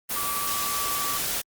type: tone in noise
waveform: sine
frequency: 1155 Hz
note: D6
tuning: 29 cents flat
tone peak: -30 dBFS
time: 0.15-1.19 s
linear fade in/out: 20 ms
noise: white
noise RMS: -28 dBFS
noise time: 0.09-1.42 s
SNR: -5 dB
effects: Opus 32 kbps